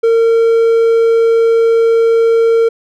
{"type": "tone", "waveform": "triangle", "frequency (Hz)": 457.3, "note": "A#4", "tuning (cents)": -33, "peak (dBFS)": -5, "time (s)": [0.03, 2.69], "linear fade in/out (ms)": 10, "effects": []}